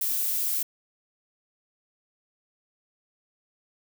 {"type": "noise", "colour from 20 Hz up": "violet", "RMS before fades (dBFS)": -27, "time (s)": [0.01, 0.63], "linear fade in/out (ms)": 5, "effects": []}